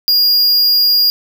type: tone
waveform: square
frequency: 4839 Hz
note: D#8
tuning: 49 cents flat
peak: -9 dBFS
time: 0.08-1.1 s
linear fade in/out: 0 ms
effects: none